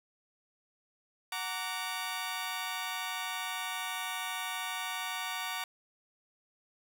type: chord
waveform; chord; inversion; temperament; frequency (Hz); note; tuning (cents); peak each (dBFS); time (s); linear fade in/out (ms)
15% pulse; Gb augmented; none; just; 740 / 925 / 1156.2; Gb5 / Bb5 / D6; 0 / -14 / -27; -33; 1.32-5.64; 2
effects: none